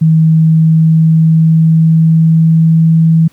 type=tone with pitch glide; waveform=sine; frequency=159.9 to 162.51 Hz; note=D#3 to E3; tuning=+48 to -24 cents; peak=-4 dBFS; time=0.01-3.28 s; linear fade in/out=10 ms; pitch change=+28 cents; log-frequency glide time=0.22-2.92 s; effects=pink hiss -49 dBFS RMS until 3.32 s + high-pass 60 Hz 12 dB/octave